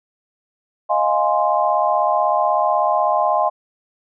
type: chord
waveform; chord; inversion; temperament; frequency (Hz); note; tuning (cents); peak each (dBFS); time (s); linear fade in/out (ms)
sine; F minor seventh; third; equal; 622.3 / 698.5 / 830.6 / 1046.5; Eb5 / F5 / Ab5 / C6; 0 / 0 / 0 / 0; -20; 0.89-3.5; 20
effects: none